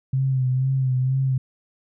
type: tone with vibrato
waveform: sine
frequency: 130.81 Hz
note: C3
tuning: in tune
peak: -18 dBFS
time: 0.13-1.38 s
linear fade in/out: 5 ms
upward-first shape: sine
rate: 2.1 Hz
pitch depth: 44 cents each way
effects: none

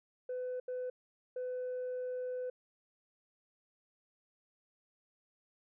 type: tone bursts at uneven times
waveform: sine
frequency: 503 Hz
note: B4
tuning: 32 cents sharp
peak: -34 dBFS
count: 3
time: 0.29-0.6 / 0.68-0.9 / 1.36-2.5 s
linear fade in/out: 5 ms
effects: tanh soft clip ceiling -34 dBFS

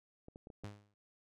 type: clicks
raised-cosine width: 2 ms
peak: -38 dBFS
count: 5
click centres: 0.284 / 0.359 / 0.471 / 0.502 / 0.637 s
type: tone with exponential decay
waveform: sawtooth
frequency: 103 Hz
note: G#2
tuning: 14 cents flat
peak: -37 dBFS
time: 0.64-0.94 s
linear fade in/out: 0 ms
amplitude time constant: 65 ms
effects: low-pass 8000 Hz 12 dB/octave

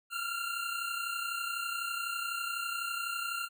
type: tone pair together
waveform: 25% pulse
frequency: 1369 / 1401 Hz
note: F6 / F6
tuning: -35 / +5 cents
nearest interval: unison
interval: 40 cents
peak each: -33 / -33 dBFS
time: 0.1-3.49 s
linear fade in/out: 50 ms
effects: none

